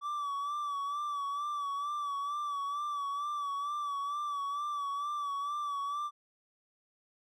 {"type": "tone with vibrato", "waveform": "triangle", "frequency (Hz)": 1152, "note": "D6", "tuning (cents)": -34, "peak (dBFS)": -31, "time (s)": [0.01, 6.11], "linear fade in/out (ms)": 50, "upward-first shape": "sine", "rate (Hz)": 2.2, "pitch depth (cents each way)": 49, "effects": []}